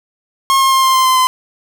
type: tone with pitch steps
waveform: 45% pulse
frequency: 1078 / 1069.3 / 1060.7 / 1052.2 / 1043.7 / 1035.3 / 1026.9 Hz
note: C#6 / C6 / C6 / C6 / C6 / C6 / C6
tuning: -49 / +37 / +23 / +9 / -5 / -19 / -33 cents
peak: -9 dBFS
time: 0.5-1.27 s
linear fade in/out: 0 ms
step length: 110 ms
effects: none